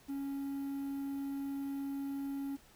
triangle tone with quantisation, 277.2 Hz, C#4, in tune, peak -34 dBFS, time 0.08-2.57 s, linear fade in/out 20 ms, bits 10, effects pink hiss -62 dBFS RMS until 2.75 s

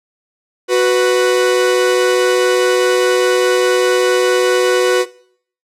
45% pulse tone pair together, 369.2 / 493.9 Hz, F#4 / B4, -4 / 0 cents, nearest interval perfect fourth, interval 504 cents, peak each -13 dBFS, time 0.68-5.06 s, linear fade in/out 50 ms, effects noise-tail reverb RT60 0.6 s tail -20 dB re dry + low-pass 10000 Hz 12 dB/octave

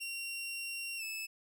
sawtooth tone with pitch glide, 2750 to 2614 Hz, F7 to E7, -27 to -15 cents, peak -35 dBFS, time 0-1.27 s, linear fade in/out 20 ms, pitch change -88 cents, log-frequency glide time 0.97-1.03 s, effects none

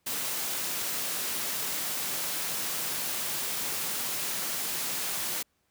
white high-pass noise, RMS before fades -32 dBFS, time 0.06-5.43 s, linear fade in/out 10 ms, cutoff 110 Hz, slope 48 dB/octave, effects pink hiss -73 dBFS RMS until 5.7 s + high-pass 60 Hz 12 dB/octave

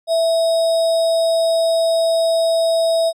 sine tone with sample-and-hold, 659.3 Hz, E5, in tune, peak -13 dBFS, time 0.07-3.13 s, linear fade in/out 50 ms, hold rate 4410 Hz, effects low-pass 9000 Hz 12 dB/octave

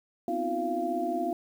sine tone cluster, 248.4 / 264.3 / 319.9 / 354.4 / 690 Hz, B3 / C4 / D#4 / F4 / F5, +10 / +18 / +48 / +25 / -21 cents, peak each -37 / -37 / -34 / -34 / -30 dBFS, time 0.28-1.33 s, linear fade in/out 2 ms, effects 9-bit

